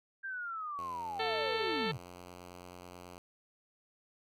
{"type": "linear sweep", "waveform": "sine", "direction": "down", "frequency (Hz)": [1602, 103.83], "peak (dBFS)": -37, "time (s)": [0.23, 1.98], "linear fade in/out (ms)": 20}
{"type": "tone with pitch glide", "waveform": "5% pulse", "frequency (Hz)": [87.31, 89.25], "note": ["F2", "F2"], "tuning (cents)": [0, 38], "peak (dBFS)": -37, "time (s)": [0.79, 3.18], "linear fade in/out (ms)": 0, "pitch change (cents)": 38, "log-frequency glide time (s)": [1.69, 2.19]}
{"type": "harmonic tone", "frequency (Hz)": 444.1, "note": "A4", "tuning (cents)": 16, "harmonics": [1, 2, 3, 4, 5, 6, 7, 8, 9, 10], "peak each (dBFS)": [-36, -39, -41, -42, -43, -44, -44, -45, -46, -46], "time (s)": [1.19, 1.92], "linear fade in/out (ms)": 10}
{"effects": []}